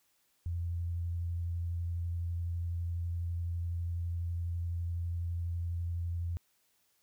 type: tone with vibrato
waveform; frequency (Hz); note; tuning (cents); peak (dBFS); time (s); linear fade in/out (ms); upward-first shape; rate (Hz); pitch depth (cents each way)
sine; 85.6; F2; -34; -32; 0.46-6.37; 0; sine; 12; 14
effects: white hiss -73 dBFS RMS until 7.02 s